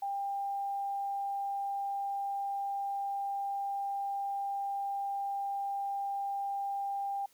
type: tone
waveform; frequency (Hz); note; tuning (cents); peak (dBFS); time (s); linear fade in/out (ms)
sine; 796; G5; +26; -32; 0.02-7.26; 5
effects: white hiss -66 dBFS RMS until 7.33 s